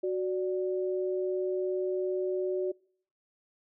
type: tone pair together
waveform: sine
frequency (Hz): 370 / 587.3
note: F#4 / D5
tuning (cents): 0 / 0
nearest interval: minor sixth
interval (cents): 800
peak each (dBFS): -28 / -35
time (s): 0.03-2.72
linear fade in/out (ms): 10
effects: noise-tail reverb RT60 0.6 s tail -26 dB re dry